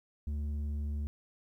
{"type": "tone with low-pass filter", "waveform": "square", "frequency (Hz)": 73.42, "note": "D2", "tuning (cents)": 0, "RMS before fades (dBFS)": -35, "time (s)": [0.27, 1.07], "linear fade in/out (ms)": 0, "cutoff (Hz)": 160, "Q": 1.4, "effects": ["12-bit"]}